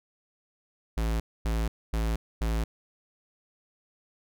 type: tone bursts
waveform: square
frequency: 55.4 Hz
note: A1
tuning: 13 cents sharp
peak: -26 dBFS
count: 4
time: 0.97-2.64 s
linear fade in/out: 5 ms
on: 230 ms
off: 250 ms
effects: none